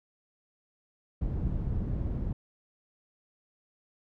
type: low-pass noise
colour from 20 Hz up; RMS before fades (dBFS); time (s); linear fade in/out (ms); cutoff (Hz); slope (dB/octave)
white; -31; 1.21-2.33; 5; 120; 12
effects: none